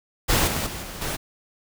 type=noise with level steps; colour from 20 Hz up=pink; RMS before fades=-20 / -26 / -33 / -36 / -28 dBFS; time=0.28-1.17 s; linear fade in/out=20 ms; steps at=0.47 / 0.66 / 0.82 / 1.01 s; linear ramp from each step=10 ms; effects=none